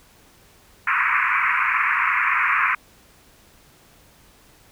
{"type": "band-pass noise", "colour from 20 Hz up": "pink", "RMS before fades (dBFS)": -20, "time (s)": [0.87, 2.75], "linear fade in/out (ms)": 5, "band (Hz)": [1000, 2500], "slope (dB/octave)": 96, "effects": ["pink hiss -53 dBFS RMS until 4.71 s"]}